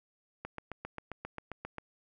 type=click train; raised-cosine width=0.5 ms; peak=-24 dBFS; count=11; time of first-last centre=0.45-1.783 s; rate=7.5 Hz; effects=none